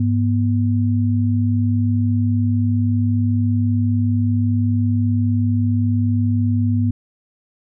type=tone pair together; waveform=sine; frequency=102.21 / 242.9 Hz; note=G#2 / B3; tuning=-27 / -29 cents; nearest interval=octave + minor third; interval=1498 cents; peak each=-16 / -19 dBFS; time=0-6.91 s; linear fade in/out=5 ms; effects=none